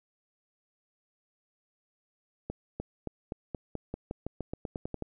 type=accelerating click train; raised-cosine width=2 ms; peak=-21 dBFS; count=16; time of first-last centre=2.5-5.023 s; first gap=300 ms; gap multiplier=0.91; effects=none

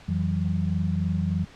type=tone cluster; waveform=sine; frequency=88.6 / 164.5 / 187.8 Hz; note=F2 / E3 / F#3; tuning=+25 / -3 / +26 cents; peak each=-27 dBFS; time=0.08-1.45 s; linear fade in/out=10 ms; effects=pink hiss -49 dBFS RMS until 1.55 s + low-pass 5000 Hz 12 dB/octave

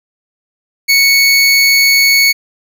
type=tone; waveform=25% pulse; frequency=2217 Hz; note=C#7; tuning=in tune; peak=-3 dBFS; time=0.88-2.33 s; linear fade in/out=20 ms; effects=none

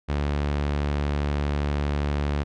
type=tone; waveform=sawtooth; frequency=72.5 Hz; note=D2; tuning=22 cents flat; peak=-19 dBFS; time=0.08-2.44 s; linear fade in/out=20 ms; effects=low-pass 4000 Hz 12 dB/octave

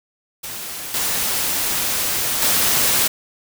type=noise with level steps; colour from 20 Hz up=white; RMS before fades=-30 / -21 / -17 dBFS; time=0.43-3.08 s; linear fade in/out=10 ms; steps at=0.94 / 2.42 s; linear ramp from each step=2 ms; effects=none

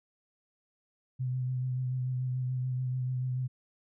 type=tone with vibrato; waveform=sine; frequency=127.5 Hz; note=C3; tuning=44 cents flat; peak=-29 dBFS; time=1.19-3.48 s; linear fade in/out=20 ms; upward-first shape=sine; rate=6.9 Hz; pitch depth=23 cents each way; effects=none

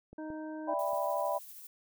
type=clicks; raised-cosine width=2 ms; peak=-36 / -34 / -42 dBFS; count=3; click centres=0.13 / 0.303 / 0.932 s
type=harmonic tone; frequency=311.1 Hz; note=D#4; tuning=in tune; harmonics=1 / 2 / 3 / 5; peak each=-39 / -45 / -49 / -53 dBFS; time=0.18-0.74 s; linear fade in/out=5 ms
type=chord; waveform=sine; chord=E minor seventh; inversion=third; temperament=equal with one note detuned; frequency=587.3 / 659.3 / 793.6 / 987.8 Hz; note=D5 / E5 / G5 / B5; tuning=0 / 0 / +21 / 0 cents; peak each=-34 / -35 / -37 / -35 dBFS; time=0.67-1.39 s; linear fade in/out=20 ms
type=noise with tremolo; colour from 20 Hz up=violet; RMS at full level=-48 dBFS; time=0.79-1.67 s; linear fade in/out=2 ms; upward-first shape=sine; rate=13 Hz; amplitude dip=30%
effects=none

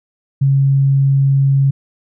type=tone; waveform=sine; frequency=137.2 Hz; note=C#3; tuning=17 cents flat; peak=-9 dBFS; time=0.41-1.71 s; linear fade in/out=10 ms; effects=none

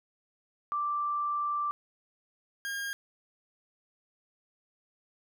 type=tone pair in turn; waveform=sine / 40% pulse; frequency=1174.7 / 1618.8 Hz; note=D6 / G#6; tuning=0 / -45 cents; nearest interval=tritone; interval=555 cents; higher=second; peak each=-28 / -32 dBFS; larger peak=first; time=0.72-1.71 / 2.65-2.93 s; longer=first; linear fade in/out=0 ms; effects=none

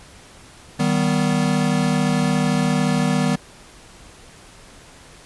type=chord; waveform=square; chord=Eb augmented; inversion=none; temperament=equal with one note detuned; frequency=155.56 / 193.08 / 246.9 Hz; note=Eb3 / G3 / B3; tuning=0 / -26 / 0 cents; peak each=-22 dBFS; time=0.79-3.36 s; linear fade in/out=10 ms; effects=pink hiss -45 dBFS RMS until 5.25 s + resampled to 24000 Hz

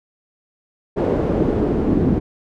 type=noise with band-pass filter sweep; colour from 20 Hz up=brown; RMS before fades=-18 dBFS; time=0.96-2.2 s; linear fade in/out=20 ms; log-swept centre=460 to 260 Hz; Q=1.8; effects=none

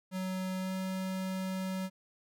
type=tone with pitch glide; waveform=square; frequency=186.7 to 188.32 Hz; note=F#3 to F#3; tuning=+16 to +31 cents; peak=-34 dBFS; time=0.11-1.9 s; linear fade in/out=50 ms; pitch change=+15 cents; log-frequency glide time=0.59-0.73 s; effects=none

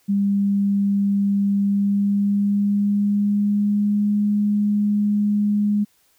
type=tone with pitch glide; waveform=sine; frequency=200 to 206.8 Hz; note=G3 to G#3; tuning=+35 to -7 cents; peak=-16 dBFS; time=0.08-5.85 s; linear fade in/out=20 ms; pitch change=+58 cents; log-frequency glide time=1.61-4.16 s; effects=white hiss -61 dBFS RMS until 6.18 s

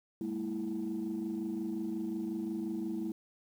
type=tone cluster; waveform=sine; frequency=201.7 / 227.3 / 328.2 Hz; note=G3 / A#3 / E4; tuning=+50 / -43 / -8 cents; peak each=-38 / -38 / -35 dBFS; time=0.21-3.12 s; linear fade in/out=2 ms; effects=tanh soft clip ceiling -28 dBFS + 10-bit

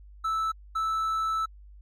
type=tone pair in turn; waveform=triangle; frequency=1314 / 1314 Hz; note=E6 / E6; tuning=-6 / -6 cents; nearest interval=unison; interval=0 cents; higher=neither; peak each=-23 dBFS; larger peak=neither; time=0.24-0.52 / 0.75-1.46 s; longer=second; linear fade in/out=10 ms; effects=added 50 Hz sine -46 dBFS peak until 1.81 s + MP3 64 kbps

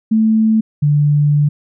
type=tone pair in turn; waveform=sine; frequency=220 / 146.83 Hz; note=A3 / D3; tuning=0 / 0 cents; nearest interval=perfect fifth; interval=700 cents; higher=first; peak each=-9 dBFS; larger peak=neither; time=0.11-0.61 / 0.82-1.49 s; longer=second; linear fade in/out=10 ms; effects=none

